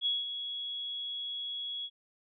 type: tone with ADSR envelope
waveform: sine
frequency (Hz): 3345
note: G#7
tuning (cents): +12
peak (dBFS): -26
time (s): 0.01-1.9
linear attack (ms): 49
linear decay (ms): 190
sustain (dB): -9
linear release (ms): 54
effects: none